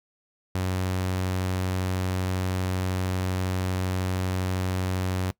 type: tone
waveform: sawtooth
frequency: 92.7 Hz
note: F#2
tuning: 4 cents sharp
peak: -21 dBFS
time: 0.55-5.31 s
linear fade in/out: 0 ms
effects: noise-tail reverb RT60 0.1 s tail -21 dB re dry

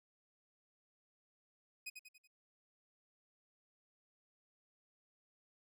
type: tone with echo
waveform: sawtooth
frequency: 2505 Hz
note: D#7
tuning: 11 cents sharp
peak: -39 dBFS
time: 1.86-1.9 s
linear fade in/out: 10 ms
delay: 94 ms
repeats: 4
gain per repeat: -6 dB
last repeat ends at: 2.276 s
effects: none

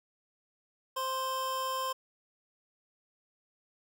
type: tone pair together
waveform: square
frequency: 523.6 / 1046.5 Hz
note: C5 / C6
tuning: +1 / 0 cents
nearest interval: octave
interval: 1199 cents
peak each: -39 / -33 dBFS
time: 0.96-1.93 s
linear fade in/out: 10 ms
effects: none

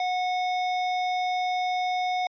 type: tone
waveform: square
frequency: 731 Hz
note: F#5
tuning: 21 cents flat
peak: -25 dBFS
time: 0-2.27 s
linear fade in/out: 2 ms
effects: resampled to 11025 Hz

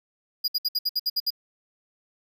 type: tone bursts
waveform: square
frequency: 4883 Hz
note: D#8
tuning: 33 cents flat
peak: -22 dBFS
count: 9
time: 0.44-1.305 s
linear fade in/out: 10 ms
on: 41 ms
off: 62 ms
effects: none

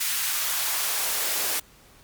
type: noise with high-pass filter sweep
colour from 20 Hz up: white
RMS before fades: -26 dBFS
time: 0-1.6 s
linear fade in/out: 10 ms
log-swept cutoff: 1600 to 310 Hz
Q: 0.92
effects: pink hiss -54 dBFS RMS until 2.03 s + Opus 48 kbps

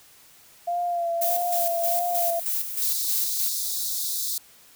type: tone with vibrato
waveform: sine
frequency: 690 Hz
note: F5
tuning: 21 cents flat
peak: -23 dBFS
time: 0.67-2.4 s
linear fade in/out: 10 ms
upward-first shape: sine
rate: 1.6 Hz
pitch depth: 34 cents each way
type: noise with tremolo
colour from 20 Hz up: violet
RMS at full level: -26 dBFS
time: 1.21-3.49 s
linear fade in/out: 10 ms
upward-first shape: square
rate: 3.2 Hz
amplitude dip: 55%
type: high-pass noise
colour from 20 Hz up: white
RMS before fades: -28 dBFS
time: 2.82-4.38 s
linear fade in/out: 2 ms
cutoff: 3600 Hz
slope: 96 dB/octave
effects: white hiss -53 dBFS RMS until 4.75 s

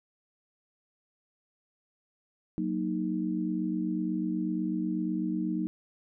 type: chord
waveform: sine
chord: D# minor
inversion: first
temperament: equal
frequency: 185 / 233.1 / 311.1 Hz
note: F#3 / A#3 / D#4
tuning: 0 / 0 / 0 cents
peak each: -32 / -34 / -31 dBFS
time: 2.58-5.67 s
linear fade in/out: 0 ms
effects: none

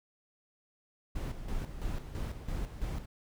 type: noise with tremolo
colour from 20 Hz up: brown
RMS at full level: -35 dBFS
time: 1.15-3.06 s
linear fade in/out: 10 ms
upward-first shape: square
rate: 3 Hz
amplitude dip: 60%
effects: none

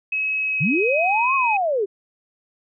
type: tone with pitch glide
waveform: sine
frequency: 2562 to 2530 Hz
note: E7 to D#7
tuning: -50 to +28 cents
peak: -20 dBFS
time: 0.12-1.57 s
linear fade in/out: 5 ms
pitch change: -22 cents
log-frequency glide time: 0.39-0.93 s
type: linear two-way sweep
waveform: sine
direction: up then down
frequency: 120 to 1108.7 to 371.7 Hz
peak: -18 dBFS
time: 0.6-1.86 s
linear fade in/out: 20 ms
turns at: 1.35 s
effects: none

